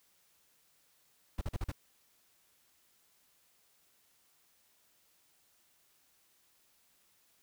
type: noise bursts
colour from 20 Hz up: brown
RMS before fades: -34 dBFS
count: 5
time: 1.38-1.717 s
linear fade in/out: 5 ms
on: 33 ms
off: 43 ms
effects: white hiss -70 dBFS RMS until 7.42 s